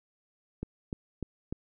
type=click train; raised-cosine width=3 ms; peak=-21 dBFS; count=4; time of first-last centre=0.63-1.526 s; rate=3.35 Hz; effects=none